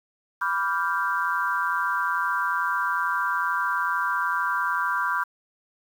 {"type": "chord", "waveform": "sine", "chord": "G dominant seventh", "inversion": "first", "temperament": "equal with one note detuned", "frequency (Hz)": [987.8, 1161.2, 1396.9, 1568], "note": ["B5", "D6", "F6", "G6"], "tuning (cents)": [0, -20, 0, 0], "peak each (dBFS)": -28, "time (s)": [0.41, 5.24], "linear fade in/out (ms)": 10, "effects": ["8-bit"]}